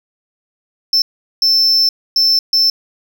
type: tone bursts at uneven times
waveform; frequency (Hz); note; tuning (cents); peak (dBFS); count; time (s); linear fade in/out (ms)
triangle; 5320; E8; +15; -8; 4; 0.93-1.02 / 1.42-1.89 / 2.16-2.39 / 2.53-2.7; 2
effects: 8-bit